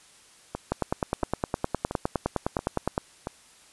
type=two click trains; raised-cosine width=1 ms; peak=-10 / -16 dBFS; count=23 / 5; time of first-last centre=0.72-2.979 / 0.55-3.271 s; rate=9.74 / 1.47 Hz; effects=white hiss -55 dBFS RMS until 3.72 s + resampled to 24000 Hz